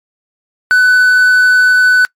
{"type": "tone with quantisation", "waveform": "triangle", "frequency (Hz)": 1498, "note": "F#6", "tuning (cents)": 21, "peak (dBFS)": -3, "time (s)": [0.71, 2.05], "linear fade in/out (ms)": 0, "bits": 5, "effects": ["noise-tail reverb RT60 0.1 s tail -25 dB re dry", "MP3 64 kbps"]}